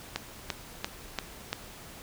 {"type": "click train", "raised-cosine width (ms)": 0.2, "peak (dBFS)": -12, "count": 5, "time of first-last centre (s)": [0.16, 1.53], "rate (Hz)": 2.92, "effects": ["pink hiss -47 dBFS RMS until 2.02 s"]}